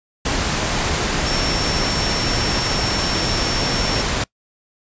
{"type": "tone in noise", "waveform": "sine", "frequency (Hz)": 5450, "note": "F8", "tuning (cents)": -43, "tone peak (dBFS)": -24, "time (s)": [1.26, 4.02], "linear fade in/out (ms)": 5, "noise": "pink", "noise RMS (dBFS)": -20, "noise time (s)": [0.25, 4.24], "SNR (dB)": -7, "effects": ["noise-tail reverb RT60 0.1 s tail -24 dB re dry", "resampled to 16000 Hz"]}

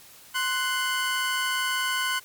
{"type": "tone pair together", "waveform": "25% pulse", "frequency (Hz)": [1043.8, 1489], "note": ["C6", "F#6"], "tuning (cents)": [-4, 11], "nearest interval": "tritone", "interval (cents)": 615, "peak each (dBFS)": [-25, -23], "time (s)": [0.34, 2.2], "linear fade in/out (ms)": 20, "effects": ["white hiss -50 dBFS RMS until 2.24 s", "Opus 48 kbps"]}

